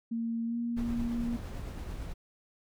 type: tone with pitch glide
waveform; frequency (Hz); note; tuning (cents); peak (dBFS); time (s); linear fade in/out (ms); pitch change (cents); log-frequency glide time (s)
sine; 230 to 235.8; A#3 to A#3; -23 to +20; -30; 0.11-1.37; 10; +43; 0.45-0.57
type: noise with tremolo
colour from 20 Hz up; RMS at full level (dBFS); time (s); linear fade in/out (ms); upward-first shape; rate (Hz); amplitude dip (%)
brown; -37; 0.76-2.14; 20; triangle; 8.9; 30
effects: none